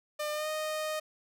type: tone with pitch glide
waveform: sawtooth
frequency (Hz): 601 to 618.6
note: D5 to D#5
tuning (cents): +40 to -10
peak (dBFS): -28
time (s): 0.19-1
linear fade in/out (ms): 10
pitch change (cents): +50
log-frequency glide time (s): 0.33-0.48
effects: none